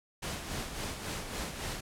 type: noise with tremolo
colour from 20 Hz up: pink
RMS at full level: -36 dBFS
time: 0.22-1.81 s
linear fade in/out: 10 ms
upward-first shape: sine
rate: 3.6 Hz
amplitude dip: 50%
effects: low-pass 11000 Hz 12 dB/octave